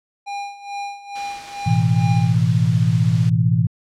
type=tone with tremolo; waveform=square; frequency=806 Hz; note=G5; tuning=48 cents sharp; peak=-25 dBFS; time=0.26-2.35 s; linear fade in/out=20 ms; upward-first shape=sine; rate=2.3 Hz; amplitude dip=80%
type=noise; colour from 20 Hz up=white; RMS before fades=-35 dBFS; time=1.15-3.3 s; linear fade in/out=10 ms
type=chord; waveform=sine; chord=A suspended second; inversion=none; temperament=equal with one note detuned; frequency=110 / 125.48 / 164.81 Hz; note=A2 / B2 / E3; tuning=0 / +28 / 0 cents; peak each=-18 dBFS; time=1.66-3.67 s; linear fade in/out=10 ms
effects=low-pass 5000 Hz 12 dB/octave